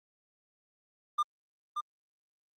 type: tone with echo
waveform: triangle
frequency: 1201 Hz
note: D6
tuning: 38 cents sharp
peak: -23 dBFS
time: 1.18-1.23 s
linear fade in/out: 10 ms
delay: 580 ms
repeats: 1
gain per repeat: -6 dB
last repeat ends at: 1.81 s
effects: Opus 24 kbps